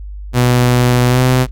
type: tone with pitch glide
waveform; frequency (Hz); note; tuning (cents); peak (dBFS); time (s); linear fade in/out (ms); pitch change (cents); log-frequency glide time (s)
sawtooth; 123.47 to 127.53; B2 to C3; 0 to -44; -5; 0.33-1.47; 50; +56; 1.08-1.2
effects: added 50 Hz sine -25 dBFS peak until 1.51 s + Opus 48 kbps